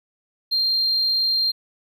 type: tone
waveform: triangle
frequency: 4186 Hz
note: C8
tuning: in tune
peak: -15 dBFS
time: 0.51-1.52 s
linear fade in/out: 20 ms
effects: tanh soft clip ceiling -15 dBFS